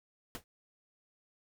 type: noise with exponential decay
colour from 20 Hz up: pink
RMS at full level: -38 dBFS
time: 0.35-0.44 s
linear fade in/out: 0 ms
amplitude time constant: 19 ms
effects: none